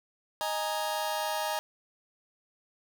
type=chord; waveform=sawtooth; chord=D# suspended fourth; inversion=none; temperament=just; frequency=622.3 / 829.7 / 933.4 Hz; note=D#5 / G#5 / A#5; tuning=0 / -2 / +2 cents; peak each=-30 dBFS; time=0.41-1.59 s; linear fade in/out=0 ms; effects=none